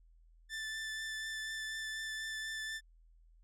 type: tone with vibrato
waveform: sawtooth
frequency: 1763 Hz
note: A6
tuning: 3 cents sharp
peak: -35 dBFS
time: 0.49-2.81 s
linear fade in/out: 50 ms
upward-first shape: triangle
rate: 4.1 Hz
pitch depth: 13 cents each way
effects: added 41 Hz sine -60 dBFS peak until 3.43 s + low-pass 9000 Hz 12 dB/octave